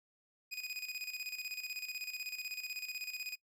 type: tone with tremolo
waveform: 25% pulse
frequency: 2489 Hz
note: D#7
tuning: in tune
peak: -34 dBFS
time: 0.51-3.36 s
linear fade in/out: 20 ms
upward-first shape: square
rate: 16 Hz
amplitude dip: 65%
effects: noise-tail reverb RT60 0.1 s tail -23 dB re dry